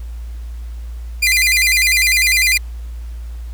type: tone with vibrato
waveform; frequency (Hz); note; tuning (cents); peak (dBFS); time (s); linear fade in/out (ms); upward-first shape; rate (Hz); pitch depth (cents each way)
sawtooth; 2217; C#7; 0; -8; 1.22-2.58; 10; square; 10; 140
effects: added 58 Hz sine -25 dBFS peak until 3.53 s + pink hiss -49 dBFS RMS until 3.53 s